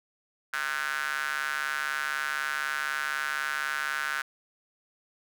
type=tone with high-pass filter; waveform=square; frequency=72 Hz; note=D2; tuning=34 cents flat; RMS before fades=-31 dBFS; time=0.53-4.22 s; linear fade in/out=5 ms; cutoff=1500 Hz; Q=5.6; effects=none